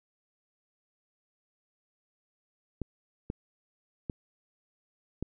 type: clicks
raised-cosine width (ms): 3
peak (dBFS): -20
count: 4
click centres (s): 2.817 / 3.301 / 4.098 / 5.226
effects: none